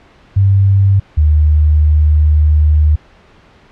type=tone pair in turn; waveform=sine; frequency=98 / 75.95 Hz; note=G2 / D#2; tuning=0 / -41 cents; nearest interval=major third; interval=441 cents; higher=first; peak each=-6 dBFS; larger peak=neither; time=0.36-1 / 1.17-2.96 s; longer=second; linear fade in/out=10 ms; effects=pink hiss -45 dBFS RMS until 3.71 s + low-pass 3000 Hz 12 dB/octave